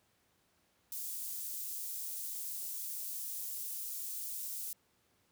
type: high-pass noise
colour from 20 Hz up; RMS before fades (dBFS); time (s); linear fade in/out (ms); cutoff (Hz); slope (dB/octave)
white; -41; 0.92-4.73; 2; 8000; 12
effects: pink hiss -73 dBFS RMS until 5.31 s + high-pass 80 Hz 12 dB/octave